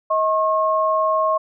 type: tone pair together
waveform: sine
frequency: 634 / 1082 Hz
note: D#5 / C#6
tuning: +32 / -42 cents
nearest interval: major sixth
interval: 926 cents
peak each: -19 / -18 dBFS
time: 0.1-1.38 s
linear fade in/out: 10 ms
effects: none